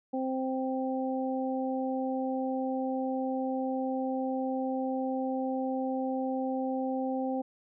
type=harmonic tone; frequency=261.6 Hz; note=C4; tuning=in tune; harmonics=1 / 2 / 3; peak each=-31 / -34 / -36 dBFS; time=0.13-7.42 s; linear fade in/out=10 ms; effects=none